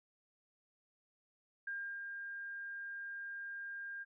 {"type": "tone with ADSR envelope", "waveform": "sine", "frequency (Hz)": 1605, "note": "G6", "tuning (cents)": 40, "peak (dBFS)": -38, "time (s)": [1.67, 4.05], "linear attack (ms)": 5, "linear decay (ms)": 320, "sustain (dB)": -4, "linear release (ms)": 30, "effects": []}